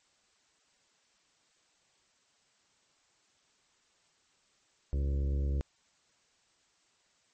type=harmonic tone with a mistuned harmonic; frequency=69.2 Hz; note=C#2; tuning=2 cents flat; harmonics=1 / 2 / 3 / 4 / 5 / 6 / 7 / 8; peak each=-28 / -39 / -49 / -47 / -47 / -52 / -50 / -55 dBFS; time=4.93-5.61 s; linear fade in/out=0 ms; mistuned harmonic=8; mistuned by=+23 cents; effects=white hiss -70 dBFS RMS until 7.33 s + MP3 32 kbps